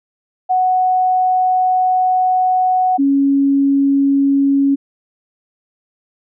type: tone pair in turn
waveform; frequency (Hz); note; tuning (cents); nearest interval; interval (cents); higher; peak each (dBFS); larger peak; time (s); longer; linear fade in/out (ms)
sine; 740 / 277.2; F#5 / C#4; 0 / 0; octave + perfect fourth; 1700; first; -11 / -10; second; 0.49-2.98 / 2.98-4.76; first; 20
effects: none